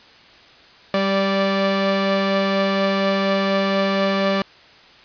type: tone pair together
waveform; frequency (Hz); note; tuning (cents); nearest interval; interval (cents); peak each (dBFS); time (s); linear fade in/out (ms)
sawtooth; 196 / 583.8; G3 / D5; 0 / -10; octave + perfect fifth; 1890; -16; 0.94-4.42; 2
effects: white hiss -47 dBFS RMS until 5.04 s + resampled to 11025 Hz